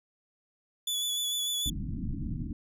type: tone with vibrato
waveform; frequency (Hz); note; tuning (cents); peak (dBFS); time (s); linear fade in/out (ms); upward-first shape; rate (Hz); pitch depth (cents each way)
sawtooth; 3438; A7; -41; -26; 0.87-1.7; 5; square; 6.7; 19
type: low-pass noise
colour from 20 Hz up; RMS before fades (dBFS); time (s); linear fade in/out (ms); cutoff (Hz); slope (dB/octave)
pink; -34; 1.66-2.53; 2; 310; 96
effects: none